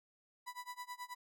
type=tone with tremolo; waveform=35% pulse; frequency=987.8 Hz; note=B5; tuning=in tune; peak=-40 dBFS; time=0.46-1.15 s; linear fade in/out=20 ms; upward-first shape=sine; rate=9.3 Hz; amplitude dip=95%; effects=none